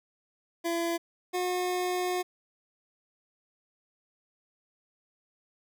25% pulse tone pair in turn, 337.9 / 361.6 Hz, E4 / F#4, +43 / -40 cents, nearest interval minor second, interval 117 cents, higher second, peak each -24 dBFS, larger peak neither, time 0.64-0.98 / 1.33-2.23 s, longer second, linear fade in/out 20 ms, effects none

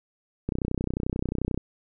click train, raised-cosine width 3 ms, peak -14 dBFS, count 35, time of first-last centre 0.49-1.576 s, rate 31.3 Hz, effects none

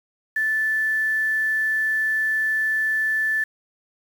sine tone with quantisation, 1753 Hz, A6, 7 cents flat, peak -19 dBFS, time 0.36-3.44 s, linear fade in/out 5 ms, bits 7, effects none

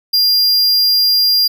square tone, 4800 Hz, D8, 37 cents sharp, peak -10 dBFS, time 0.13-1.48 s, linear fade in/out 10 ms, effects none

